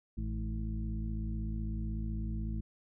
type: harmonic tone with a mistuned harmonic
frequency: 53.9 Hz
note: A1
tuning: 35 cents flat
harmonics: 1 / 2 / 3 / 4 / 6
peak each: -35 / -40 / -46 / -41 / -49 dBFS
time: 0.17-2.61 s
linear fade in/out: 10 ms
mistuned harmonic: 2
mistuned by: +34 cents
effects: none

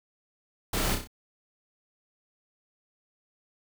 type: noise with echo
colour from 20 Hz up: pink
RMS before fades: -29 dBFS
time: 0.73-0.95 s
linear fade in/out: 5 ms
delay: 31 ms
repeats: 4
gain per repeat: -5 dB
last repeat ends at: 1.074 s
effects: none

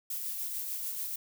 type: noise with tremolo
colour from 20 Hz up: violet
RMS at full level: -35 dBFS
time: 0.1-1.16 s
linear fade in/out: 5 ms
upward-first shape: sine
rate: 6.8 Hz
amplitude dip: 30%
effects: none

